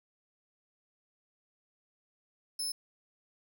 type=tone; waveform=25% pulse; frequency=5250 Hz; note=E8; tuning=8 cents flat; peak=-28 dBFS; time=2.59-2.72 s; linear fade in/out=5 ms; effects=none